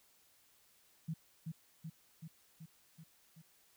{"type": "tone with echo", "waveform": "sine", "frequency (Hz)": 161.2, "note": "E3", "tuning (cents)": -38, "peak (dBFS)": -36, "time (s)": [1.08, 1.14], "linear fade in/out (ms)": 10, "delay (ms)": 380, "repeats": 6, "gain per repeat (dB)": -3, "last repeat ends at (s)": 3.42, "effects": ["white hiss -69 dBFS RMS until 3.76 s"]}